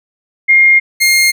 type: tone pair in turn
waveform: sine / sawtooth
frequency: 2127 / 2127 Hz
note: C7 / C7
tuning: +28 / +28 cents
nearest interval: unison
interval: 0 cents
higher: neither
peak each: -4 dBFS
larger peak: neither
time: 0.48-0.8 / 1-1.32 s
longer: neither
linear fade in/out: 20 ms
effects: none